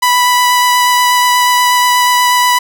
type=tone with vibrato; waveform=sawtooth; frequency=987.8 Hz; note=B5; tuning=in tune; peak=-4 dBFS; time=0.02-2.59 s; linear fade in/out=10 ms; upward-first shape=sine; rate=8.3 Hz; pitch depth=9 cents each way; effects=none